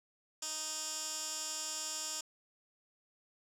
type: tone with band-pass filter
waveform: 15% pulse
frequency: 311.1 Hz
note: D#4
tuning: in tune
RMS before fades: -40 dBFS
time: 0.42-2.21 s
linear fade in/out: 5 ms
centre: 6700 Hz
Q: 2.8
effects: none